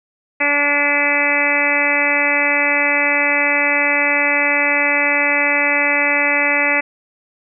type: harmonic tone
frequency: 288.5 Hz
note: D4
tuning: 31 cents flat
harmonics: 1 / 2 / 3 / 4 / 5 / 6 / 7 / 8 / 9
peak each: -26 / -23 / -25 / -28 / -26 / -24 / -17 / -20 / -22 dBFS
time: 0.4-6.81 s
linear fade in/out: 10 ms
effects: none